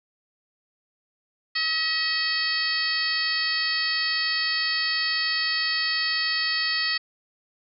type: harmonic tone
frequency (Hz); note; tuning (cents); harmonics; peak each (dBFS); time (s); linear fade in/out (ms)
639; D#5; +46; 2 / 3 / 4 / 5 / 6 / 7 / 8; -36 / -27 / -33 / -34 / -37 / -26 / -33; 1.55-6.98; 10
effects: none